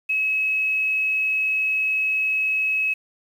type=tone with quantisation; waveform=sine; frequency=2569 Hz; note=E7; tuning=45 cents flat; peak=-19 dBFS; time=0.09-2.94 s; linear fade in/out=10 ms; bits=8; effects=none